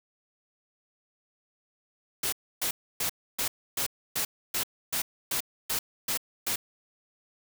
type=noise bursts; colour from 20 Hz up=white; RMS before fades=-29 dBFS; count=12; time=2.23-6.56 s; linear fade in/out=5 ms; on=95 ms; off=290 ms; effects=none